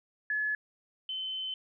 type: tone pair in turn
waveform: sine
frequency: 1709 / 3061 Hz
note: G#6 / G7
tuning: +49 / -42 cents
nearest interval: minor seventh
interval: 1009 cents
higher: second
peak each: -28 / -33 dBFS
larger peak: first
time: 0.3-0.55 / 1.09-1.54 s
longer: second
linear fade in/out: 2 ms
effects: none